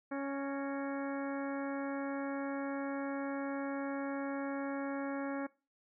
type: harmonic tone with a mistuned harmonic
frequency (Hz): 277.2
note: C#4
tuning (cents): 0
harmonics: 1 / 2 / 3 / 4 / 5 / 6 / 7 / 8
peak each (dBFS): -37 / -41 / -46 / -48 / -48 / -49 / -55 / -54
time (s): 0.11-5.47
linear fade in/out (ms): 10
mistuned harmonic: 7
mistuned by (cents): -77
effects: noise-tail reverb RT60 0.3 s tail -20 dB re dry